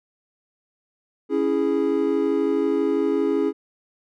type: chord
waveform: triangle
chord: C# minor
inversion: none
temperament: equal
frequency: 277.2 / 329.6 / 415.3 Hz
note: C#4 / E4 / G#4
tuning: 0 / 0 / 0 cents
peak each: -22 / -22 / -20 dBFS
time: 1.29-3.53 s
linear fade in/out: 50 ms
effects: none